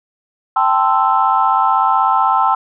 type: chord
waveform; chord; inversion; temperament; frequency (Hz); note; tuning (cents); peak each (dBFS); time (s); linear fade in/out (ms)
sine; A minor seventh; third; equal with one note detuned; 784 / 880 / 1041.1 / 1318.5; G5 / A5 / C6 / E6; 0 / 0 / -9 / 0; -16; 0.56-2.55; 5
effects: tanh soft clip ceiling 0 dBFS